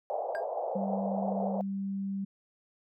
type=band-pass noise; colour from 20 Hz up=pink; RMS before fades=-34 dBFS; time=0.1-1.61 s; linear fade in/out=0 ms; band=510 to 780 Hz; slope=48 dB/octave
type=tone with exponential decay; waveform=triangle; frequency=1609 Hz; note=G6; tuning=45 cents sharp; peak=-31 dBFS; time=0.35-0.45 s; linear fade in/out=0 ms; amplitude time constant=21 ms
type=tone; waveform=sine; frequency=196 Hz; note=G3; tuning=in tune; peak=-31 dBFS; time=0.75-2.25 s; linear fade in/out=10 ms
effects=none